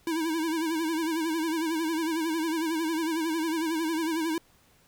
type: tone with vibrato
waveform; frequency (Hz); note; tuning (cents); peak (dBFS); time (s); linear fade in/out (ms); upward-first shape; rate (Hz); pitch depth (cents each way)
square; 322.9; E4; -36; -27; 0.07-4.38; 2; sine; 11; 76
effects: pink hiss -62 dBFS RMS until 4.87 s